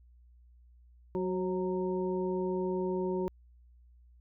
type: harmonic tone with a mistuned harmonic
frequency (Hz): 185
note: F#3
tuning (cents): 0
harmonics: 1 / 2 / 3 / 5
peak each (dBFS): -35 / -31 / -41 / -41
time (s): 1.15-3.28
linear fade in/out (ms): 0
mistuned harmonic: 3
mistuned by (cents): -40
effects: added 60 Hz sine -56 dBFS peak until 4.2 s